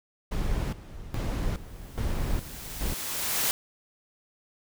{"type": "noise with tremolo", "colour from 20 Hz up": "brown", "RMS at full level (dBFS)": -28, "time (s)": [0.31, 2.94], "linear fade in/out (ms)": 10, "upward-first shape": "square", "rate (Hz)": 1.2, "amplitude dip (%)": 80}
{"type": "noise with exponential growth", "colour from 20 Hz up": "white", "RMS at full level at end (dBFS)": -25, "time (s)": [1.44, 3.51], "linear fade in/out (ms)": 0, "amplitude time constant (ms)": 450}
{"effects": []}